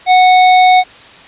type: tone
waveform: square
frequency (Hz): 737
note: F#5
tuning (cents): -7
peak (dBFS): -5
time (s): 0.06-0.84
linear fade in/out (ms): 50
effects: white hiss -37 dBFS RMS until 1.27 s + resampled to 8000 Hz